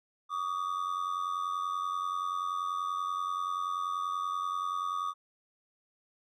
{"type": "ring-modulated tone", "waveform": "triangle", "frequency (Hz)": 1187, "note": "D6", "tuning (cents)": 18, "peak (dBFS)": -26, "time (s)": [0.29, 5.14], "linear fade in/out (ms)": 50, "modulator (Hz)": 45.2, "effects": []}